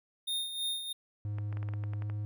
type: tone with tremolo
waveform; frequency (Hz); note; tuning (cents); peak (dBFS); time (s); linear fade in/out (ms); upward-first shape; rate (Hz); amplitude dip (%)
square; 3666; A#7; -30; -31; 0.27-0.93; 10; sine; 3.1; 60
type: tone with pitch glide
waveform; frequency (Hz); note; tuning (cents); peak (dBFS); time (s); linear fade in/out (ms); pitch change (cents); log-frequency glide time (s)
triangle; 103.8 to 104.52; G#2 to G#2; 0 to +12; -31; 1.25-2.25; 0; +12; 2.01-2.06
type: clicks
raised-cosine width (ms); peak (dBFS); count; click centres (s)
0.5; -31; 10; 1.385 / 1.527 / 1.571 / 1.629 / 1.688 / 1.737 / 1.838 / 1.935 / 2.022 / 2.099
effects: none